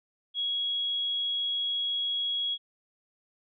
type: tone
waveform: sine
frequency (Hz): 3322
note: G#7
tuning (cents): 0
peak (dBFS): -27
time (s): 0.34-2.58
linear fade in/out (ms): 50
effects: none